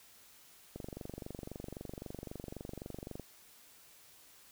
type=click train; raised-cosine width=2 ms; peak=-29 dBFS; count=59; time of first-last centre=0.76-3.197 s; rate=23.8 Hz; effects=white hiss -60 dBFS RMS until 4.51 s